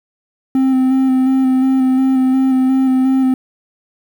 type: tone with vibrato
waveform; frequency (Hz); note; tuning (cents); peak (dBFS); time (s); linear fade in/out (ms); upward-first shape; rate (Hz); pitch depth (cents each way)
triangle; 261.6; C4; 0; -8; 0.55-3.34; 2; square; 2.8; 16
effects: 7-bit